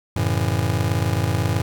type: chord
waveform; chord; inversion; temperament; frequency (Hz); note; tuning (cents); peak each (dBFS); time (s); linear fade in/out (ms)
square; F# minor seventh; none; just; 92.5 / 111 / 138.75 / 166.5; F#2 / A2 / C#3 / E3; 0 / +16 / +2 / +18; -24 / -23 / -29 / -28; 0.16-1.62; 5
effects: 9-bit